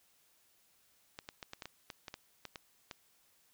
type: clicks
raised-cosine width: 0.2 ms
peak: -26 dBFS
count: 12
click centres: 1.189 / 1.289 / 1.428 / 1.534 / 1.622 / 1.656 / 1.902 / 2.082 / 2.141 / 2.453 / 2.558 / 2.912 s
effects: white hiss -70 dBFS RMS until 3.53 s